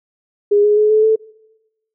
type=tone with pitch steps; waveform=sine; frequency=410.7 / 417.6 / 424.7 / 431.9 / 439.2 Hz; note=G#4 / G#4 / G#4 / A4 / A4; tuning=-19 / +10 / +39 / -32 / -3 cents; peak=-9 dBFS; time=0.51-1.16 s; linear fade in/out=10 ms; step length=130 ms; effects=noise-tail reverb RT60 1.0 s tail -24 dB re dry